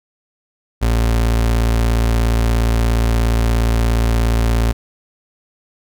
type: tone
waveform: 35% pulse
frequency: 57 Hz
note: A#1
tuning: 38 cents flat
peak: -11 dBFS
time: 0.81-4.73 s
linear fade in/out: 20 ms
effects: none